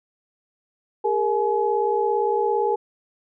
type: tone cluster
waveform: sine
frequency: 405.8 / 463.4 / 847 Hz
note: G#4 / A#4 / G#5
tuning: -40 / -10 / +34 cents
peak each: -23 dBFS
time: 1.04-2.76 s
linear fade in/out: 10 ms
effects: none